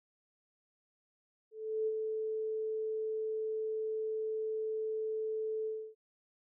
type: tone with ADSR envelope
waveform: sine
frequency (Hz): 437.2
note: A4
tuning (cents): -11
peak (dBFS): -29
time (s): 1.51-5.95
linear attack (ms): 360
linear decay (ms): 43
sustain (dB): -4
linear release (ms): 290
effects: none